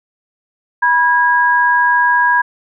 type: tone pair together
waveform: sine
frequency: 976 / 1641.4 Hz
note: B5 / G#6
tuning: -21 / -21 cents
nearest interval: major sixth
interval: 900 cents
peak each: -12 dBFS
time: 0.82-2.42 s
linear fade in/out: 10 ms
effects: none